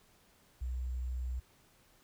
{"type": "tone with sample-and-hold", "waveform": "sine", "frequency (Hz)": 62.6, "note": "B1", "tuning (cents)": 24, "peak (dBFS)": -34, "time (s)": [0.61, 1.4], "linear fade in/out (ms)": 10, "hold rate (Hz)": 7350, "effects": ["pink hiss -66 dBFS RMS until 2.03 s"]}